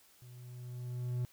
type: tone with level ramp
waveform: triangle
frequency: 123.4 Hz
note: B2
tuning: 1 cent flat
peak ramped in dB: -49 to -29 dBFS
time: 0.22-1.25 s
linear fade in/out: 0 ms
effects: white hiss -64 dBFS RMS until 1.32 s